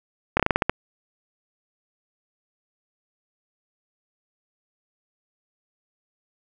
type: slowing click train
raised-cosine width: 0.5 ms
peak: -3 dBFS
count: 8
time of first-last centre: 0.37-0.696 s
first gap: 26 ms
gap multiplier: 1.19
effects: none